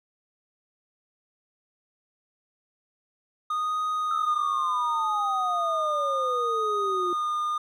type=tone with vibrato; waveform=triangle; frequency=1231 Hz; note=D#6; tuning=19 cents flat; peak=-23 dBFS; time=3.5-7.58 s; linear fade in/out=5 ms; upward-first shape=sine; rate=0.7 Hz; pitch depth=21 cents each way
type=exponential sweep; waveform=sine; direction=down; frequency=1336 to 349.2 Hz; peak=-28 dBFS; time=4.11-7.13 s; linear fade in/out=2 ms
effects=none